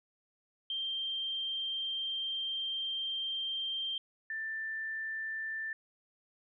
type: tone pair in turn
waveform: sine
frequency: 3162 / 1774.6 Hz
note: G7 / A6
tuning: +14 / +14 cents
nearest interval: minor seventh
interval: 1000 cents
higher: first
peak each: -33 / -35 dBFS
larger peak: first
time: 0.7-3.98 / 4.3-5.73 s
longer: first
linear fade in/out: 2 ms
effects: none